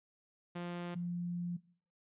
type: tone pair in turn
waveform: sawtooth / sine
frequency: 174.61 / 174.61 Hz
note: F3 / F3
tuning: 0 / 0 cents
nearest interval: unison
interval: 0 cents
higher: neither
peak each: -35 / -35 dBFS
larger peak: neither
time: 0.55-0.95 / 0.95-1.57 s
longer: second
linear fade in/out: 10 ms
effects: noise-tail reverb RT60 0.5 s tail -20 dB re dry + resampled to 8000 Hz